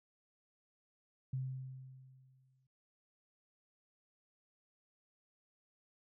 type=tone with exponential decay; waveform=sine; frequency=130.81 Hz; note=C3; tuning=in tune; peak=-34 dBFS; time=1.33-2.67 s; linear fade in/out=5 ms; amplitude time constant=290 ms; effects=none